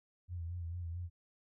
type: tone with vibrato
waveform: sine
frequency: 86 Hz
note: F2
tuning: 26 cents flat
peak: -38 dBFS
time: 0.28-1.1 s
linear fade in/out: 50 ms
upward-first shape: sine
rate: 4.5 Hz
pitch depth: 60 cents each way
effects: none